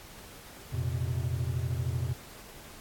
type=chord; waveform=triangle; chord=F suspended fourth; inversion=none; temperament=equal with one note detuned; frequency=87.31 / 117.9 / 130.81 Hz; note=F2 / Bb2 / C3; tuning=0 / +20 / 0 cents; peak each=-31 dBFS; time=0.72-2.14 s; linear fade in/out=20 ms; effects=pink hiss -49 dBFS RMS until 2.8 s + AAC 64 kbps